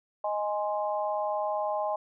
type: chord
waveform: sine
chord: Ab major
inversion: second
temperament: equal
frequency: 622.3 / 830.6 / 1046.5 Hz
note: Eb5 / Ab5 / C6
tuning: 0 / 0 / 0 cents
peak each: -30 / -31 / -35 dBFS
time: 0.24-1.96 s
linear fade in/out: 5 ms
effects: none